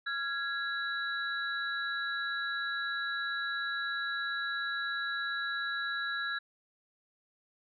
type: tone cluster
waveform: sine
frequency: 1380 / 1663 / 3927 Hz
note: F6 / G#6 / B7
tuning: -21 / +2 / -11 cents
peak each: -37 / -34 / -40 dBFS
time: 0.06-6.39 s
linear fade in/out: 10 ms
effects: none

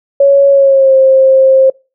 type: tone with pitch glide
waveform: sine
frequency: 557 to 530.6 Hz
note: C#5 to C5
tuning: +8 to +24 cents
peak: -3 dBFS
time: 0.2-1.7 s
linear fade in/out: 5 ms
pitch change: -84 cents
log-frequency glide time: 0.5-0.95 s
effects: noise-tail reverb RT60 0.3 s tail -26 dB re dry

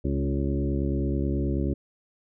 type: harmonic tone with a mistuned harmonic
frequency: 69.3 Hz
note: C#2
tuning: in tune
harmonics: 1 / 2 / 3 / 4 / 5 / 6 / 8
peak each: -27 / -30 / -33 / -31 / -32 / -37 / -40 dBFS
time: 0.04-1.74 s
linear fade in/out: 10 ms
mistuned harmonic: 3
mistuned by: +21 cents
effects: none

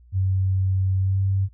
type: tone with pitch glide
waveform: sine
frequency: 94.9 to 96.84 Hz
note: F#2 to G2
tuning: +44 to -21 cents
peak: -18 dBFS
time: 0.12-1.49 s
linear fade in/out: 50 ms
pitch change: +35 cents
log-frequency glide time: 0.99-1.2 s
effects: added 60 Hz sine -48 dBFS peak until 1.53 s

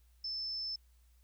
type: tone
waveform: sine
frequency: 5274 Hz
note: E8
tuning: in tune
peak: -36 dBFS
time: 0.24-0.76 s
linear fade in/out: 5 ms
effects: added 60 Hz sine -62 dBFS peak until 1.23 s + white hiss -75 dBFS RMS until 1.23 s

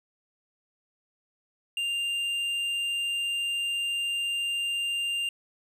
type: tone with tanh clipping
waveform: sine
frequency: 2794 Hz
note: F7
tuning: in tune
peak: -28 dBFS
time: 1.77-5.29 s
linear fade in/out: 2 ms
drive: 7 dB
effects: none

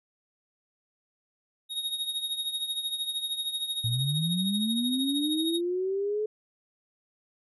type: tone with tremolo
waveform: square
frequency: 3747 Hz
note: A#7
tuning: 8 cents sharp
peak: -27 dBFS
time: 1.69-5.61 s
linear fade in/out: 50 ms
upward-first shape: triangle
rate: 13 Hz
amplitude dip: 75%
type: linear sweep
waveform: sine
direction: up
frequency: 110.1 to 431.7 Hz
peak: -26 dBFS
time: 3.84-6.26 s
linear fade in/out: 5 ms
effects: resampled to 32000 Hz

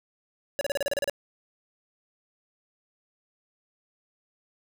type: tone bursts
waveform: square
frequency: 565 Hz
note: C#5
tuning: 33 cents sharp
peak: -25 dBFS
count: 10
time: 0.59-1.097 s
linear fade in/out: 0 ms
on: 21 ms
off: 33 ms
effects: none

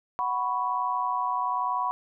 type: chord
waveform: sine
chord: F# suspended fourth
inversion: none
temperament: equal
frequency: 740 / 987.8 / 1108.7 Hz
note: F#5 / B5 / C#6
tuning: 0 / 0 / 0 cents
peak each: -32 / -27 / -30 dBFS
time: 0.19-1.91 s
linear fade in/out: 0 ms
effects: none

